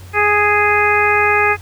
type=harmonic tone; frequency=415.3 Hz; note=G#4; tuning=in tune; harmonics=1 / 2 / 3 / 4 / 5 / 6; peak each=-18 / -18 / -18 / -18 / -18 / -18 dBFS; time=0.13-1.57 s; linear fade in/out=50 ms; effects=added 91 Hz sine -33 dBFS peak until 1.61 s + pink hiss -43 dBFS RMS until 1.61 s